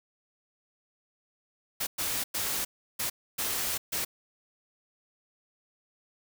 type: noise bursts at uneven times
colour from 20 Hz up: white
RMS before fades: -31 dBFS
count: 6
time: 1.8-1.87 / 1.98-2.24 / 2.34-2.65 / 2.99-3.1 / 3.38-3.78 / 3.92-4.05 s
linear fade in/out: 10 ms
effects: none

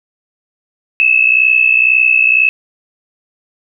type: tone pair together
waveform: sine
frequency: 2575 / 2637 Hz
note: E7 / E7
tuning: -41 / 0 cents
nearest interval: unison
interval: 41 cents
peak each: -10 dBFS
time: 1-2.49 s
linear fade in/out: 0 ms
effects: none

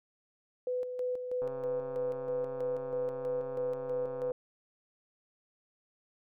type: tone with tremolo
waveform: sine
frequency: 500 Hz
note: B4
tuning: 21 cents sharp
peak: -30 dBFS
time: 0.67-4.32 s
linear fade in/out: 2 ms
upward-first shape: square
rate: 3.1 Hz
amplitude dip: 50%
type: click train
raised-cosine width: 1 ms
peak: -32 dBFS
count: 388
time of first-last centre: 1.42-4.308 s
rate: 134 Hz
effects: none

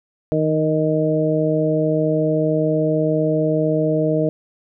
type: harmonic tone with a mistuned harmonic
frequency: 155.56 Hz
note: D#3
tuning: in tune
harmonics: 1 / 2 / 3 / 4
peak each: -21 / -21 / -21 / -21 dBFS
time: 0.32-4.29 s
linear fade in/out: 0 ms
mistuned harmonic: 1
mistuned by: +20 cents
effects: none

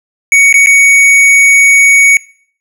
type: tone with dropouts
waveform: square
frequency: 2236 Hz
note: C#7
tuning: 14 cents sharp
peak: -3 dBFS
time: 0.32-2.17 s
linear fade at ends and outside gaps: 1 ms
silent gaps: 0.527-0.541 / 0.661-0.67 s
effects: noise-tail reverb RT60 0.5 s tail -21 dB re dry + low-pass 11000 Hz 12 dB/octave

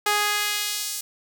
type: tone with high-pass filter sweep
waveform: sawtooth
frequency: 415.3 Hz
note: G#4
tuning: in tune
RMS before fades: -25 dBFS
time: 0.06-1.01 s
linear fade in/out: 5 ms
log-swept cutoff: 860 to 6800 Hz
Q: 0.87
effects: none

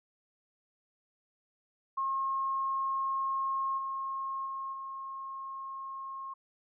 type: tone with level steps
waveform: sine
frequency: 1077 Hz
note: C6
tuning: 50 cents sharp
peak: -29 / -33 / -35 / -38 dBFS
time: 1.97-6.34 s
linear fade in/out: 10 ms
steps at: 3.77 / 4.45 / 4.72 s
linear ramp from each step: 20 ms
effects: none

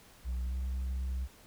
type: tone with pitch glide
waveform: sine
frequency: 62 to 64.41 Hz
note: B1 to C2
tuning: +7 to -27 cents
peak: -29 dBFS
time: 0.24-1.28 s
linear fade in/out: 50 ms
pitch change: +66 cents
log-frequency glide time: 0.44-0.56 s
effects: tanh soft clip ceiling -31 dBFS + pink hiss -58 dBFS RMS until 1.46 s

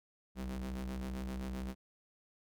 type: ring-modulated tone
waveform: 45% pulse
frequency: 65.41 Hz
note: C2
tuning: in tune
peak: -35 dBFS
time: 0.35-1.75 s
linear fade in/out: 50 ms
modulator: 127 Hz
effects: none

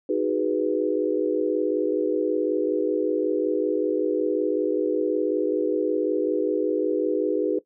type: chord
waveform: sine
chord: G# minor seventh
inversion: second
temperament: equal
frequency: 311.1 / 370 / 415.3 / 493.9 Hz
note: D#4 / F#4 / G#4 / B4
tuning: 0 / 0 / 0 / 0 cents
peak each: -26 dBFS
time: 0.09-7.59 s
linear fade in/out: 5 ms
effects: noise-tail reverb RT60 0.1 s tail -17 dB re dry

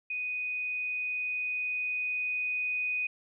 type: tone with level ramp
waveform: sine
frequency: 2489 Hz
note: D#7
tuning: in tune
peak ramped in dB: -31 to -28 dBFS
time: 0.1-3.07 s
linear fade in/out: 5 ms
effects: none

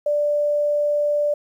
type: tone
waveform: sine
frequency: 588 Hz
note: D5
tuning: 2 cents sharp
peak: -17 dBFS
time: 0.06-1.34 s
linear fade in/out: 5 ms
effects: 9-bit

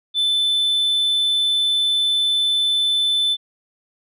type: tone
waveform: sine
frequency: 3520 Hz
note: A7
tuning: in tune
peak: -13 dBFS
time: 0.14-3.37 s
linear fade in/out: 50 ms
effects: tanh soft clip ceiling -15 dBFS

